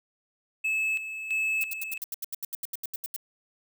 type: tone with tremolo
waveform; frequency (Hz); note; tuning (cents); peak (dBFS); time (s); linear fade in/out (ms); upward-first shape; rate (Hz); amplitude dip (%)
triangle; 2600; E7; -24; -23; 0.64-1.98; 10; square; 1.5; 65
type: noise bursts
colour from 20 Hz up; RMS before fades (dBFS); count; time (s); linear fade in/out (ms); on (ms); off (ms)
violet; -33; 16; 1.61-3.163; 2; 23; 79
effects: none